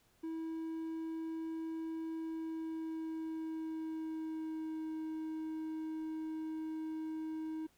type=tone with pitch glide; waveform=triangle; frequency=323.9 to 316 Hz; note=E4 to D#4; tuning=-30 to +27 cents; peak=-36 dBFS; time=0.23-7.67 s; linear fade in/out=10 ms; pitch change=-43 cents; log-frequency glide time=2.14-4.89 s; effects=pink hiss -71 dBFS RMS until 7.77 s